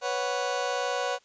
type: chord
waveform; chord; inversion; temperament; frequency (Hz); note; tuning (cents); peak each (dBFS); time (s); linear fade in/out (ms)
30% pulse; B suspended second; none; just; 493.9 / 555.6 / 740.8; B4 / C#5 / F#5; 0 / +4 / +2; -29; 0.01-1.19; 50
effects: white hiss -63 dBFS RMS until 1.24 s + resampled to 16000 Hz